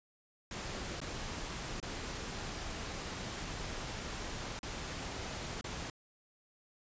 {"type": "noise with dropouts", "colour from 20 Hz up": "pink", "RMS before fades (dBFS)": -41, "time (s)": [0.51, 5.9], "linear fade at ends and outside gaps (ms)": 2, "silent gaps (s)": [[1.003, 1.015], [1.801, 1.827], [4.591, 4.63], [5.611, 5.642]], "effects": ["resampled to 16000 Hz"]}